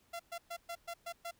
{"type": "tone bursts", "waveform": "sawtooth", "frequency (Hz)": 683, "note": "F5", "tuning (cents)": -39, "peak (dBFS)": -36, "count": 7, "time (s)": [0.13, 1.312], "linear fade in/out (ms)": 10, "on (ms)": 66, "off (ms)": 120, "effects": ["pink hiss -70 dBFS RMS until 1.39 s"]}